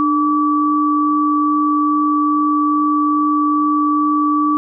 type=tone pair together; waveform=sine; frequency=299.6 / 1151 Hz; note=D4 / D6; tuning=+35 / -35 cents; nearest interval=octave + major seventh; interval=2330 cents; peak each=-15 dBFS; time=0-4.57 s; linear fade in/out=0 ms; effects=none